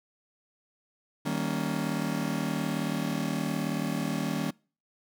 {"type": "chord", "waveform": "40% pulse", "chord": "Eb dominant seventh", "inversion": "none", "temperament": "just", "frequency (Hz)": [155.56, 194.45, 233.3, 280], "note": ["Eb3", "G3", "Bb3", "Db4"], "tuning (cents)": [0, -14, 2, 18], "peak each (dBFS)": -33, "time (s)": [1.25, 4.51], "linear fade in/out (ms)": 10, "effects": ["noise-tail reverb RT60 0.4 s tail -26 dB re dry"]}